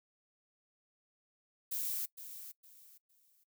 violet noise with echo, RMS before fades -37 dBFS, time 1.71-2.06 s, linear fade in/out 10 ms, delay 460 ms, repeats 3, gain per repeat -11 dB, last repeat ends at 3.44 s, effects noise-tail reverb RT60 0.1 s tail -20 dB re dry

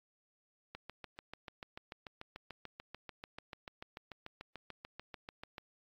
click train, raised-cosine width 0.3 ms, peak -29 dBFS, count 34, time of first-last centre 0.75-5.582 s, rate 6.83 Hz, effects AAC 32 kbps

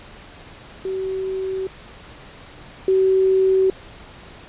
sine tone pair in turn, 380 / 380 Hz, F#4 / F#4, +46 / +46 cents, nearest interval unison, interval 0 cents, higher neither, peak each -22 / -13 dBFS, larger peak second, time 0.85-1.67 / 2.88-3.7 s, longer neither, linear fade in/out 2 ms, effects pink hiss -42 dBFS RMS until 4.48 s + resampled to 8000 Hz

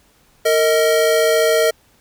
square tone pair together, 457.8 / 630 Hz, A#4 / D#5, -31 / +21 cents, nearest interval tritone, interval 552 cents, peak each -16 dBFS, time 0.45-1.71 s, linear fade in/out 10 ms, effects pink hiss -55 dBFS RMS until 2 s

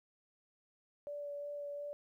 sine tone with vibrato, 578 Hz, D5, 28 cents flat, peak -40 dBFS, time 1.07-1.93 s, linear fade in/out 0 ms, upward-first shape sine, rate 2.8 Hz, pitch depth 11 cents each way, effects 13-bit

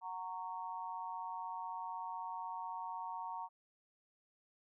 sine tone with amplitude modulation, 925 Hz, A#5, 14 cents flat, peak -36 dBFS, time 0.01-3.49 s, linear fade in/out 50 ms, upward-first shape sine, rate 184 Hz, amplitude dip 100%, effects none

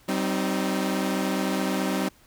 sawtooth chord, C minor, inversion second, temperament equal with one note detuned, 192.52 / 261.6 / 311.1 Hz, G3 / C4 / Eb4, -31 / 0 / 0 cents, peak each -23 / -25 / -26 dBFS, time 0.08-2.09 s, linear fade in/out 10 ms, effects pink hiss -57 dBFS RMS until 2.26 s

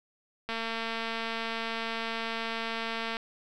click train, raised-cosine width 0.3 ms, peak -18 dBFS, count 609, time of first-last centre 0.49-3.168 s, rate 227 Hz, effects none

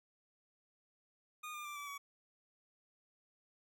25% pulse tone with pitch steps, 1227 / 1202.4 / 1178.4 / 1154.8 / 1131.7 Hz, D#6 / D6 / D6 / D6 / C#6, -25 / +40 / +6 / -30 / +35 cents, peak -40 dBFS, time 1.43-1.98 s, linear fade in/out 10 ms, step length 110 ms, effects none

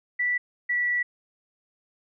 sine tone pair in turn, 1965 / 1951.4 Hz, B6 / B6, -9 / -21 cents, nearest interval unison, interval 12 cents, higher first, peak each -22 dBFS, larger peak neither, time 0.19-0.38 / 0.69-1.03 s, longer second, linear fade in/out 10 ms, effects none

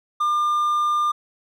triangle tone, 1200 Hz, D6, 37 cents sharp, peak -16 dBFS, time 0.2-1.12 s, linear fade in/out 10 ms, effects none

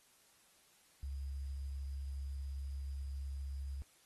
sine tone with sample-and-hold, 68.8 Hz, C#2, 12 cents flat, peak -39 dBFS, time 1.03-3.82 s, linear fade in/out 0 ms, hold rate 4900 Hz, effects white hiss -68 dBFS RMS until 4.05 s + AAC 32 kbps

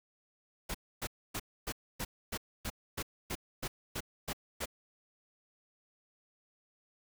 pink noise bursts, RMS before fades -37 dBFS, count 13, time 0.69-4.658 s, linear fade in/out 10 ms, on 56 ms, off 270 ms, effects none

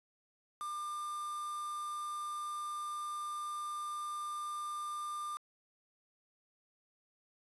triangle tone with quantisation, 1197 Hz, D6, 33 cents sharp, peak -36 dBFS, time 0.61-5.37 s, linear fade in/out 0 ms, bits 8, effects resampled to 24000 Hz

